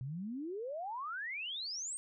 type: exponential sweep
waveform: sine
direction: up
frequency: 122.4 to 8680 Hz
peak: -38 dBFS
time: 0.01-1.97 s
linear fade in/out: 0 ms
effects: none